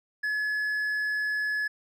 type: tone with hard clipping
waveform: sine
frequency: 1704 Hz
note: G#6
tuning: 44 cents sharp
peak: -27 dBFS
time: 0.23-1.68 s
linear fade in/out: 10 ms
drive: 3 dB
effects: none